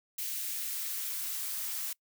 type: noise with high-pass filter sweep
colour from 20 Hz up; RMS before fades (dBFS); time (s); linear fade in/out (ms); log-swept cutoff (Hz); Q
blue; -36; 0.18-1.93; 5; 2200 to 730; 1
effects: noise-tail reverb RT60 0.1 s tail -24 dB re dry